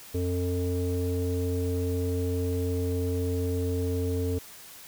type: tone with low-pass filter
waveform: square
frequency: 89.2 Hz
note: F2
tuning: 37 cents sharp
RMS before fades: -28 dBFS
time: 0.14-4.39 s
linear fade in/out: 10 ms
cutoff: 400 Hz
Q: 7.9
effects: white hiss -47 dBFS RMS until 4.87 s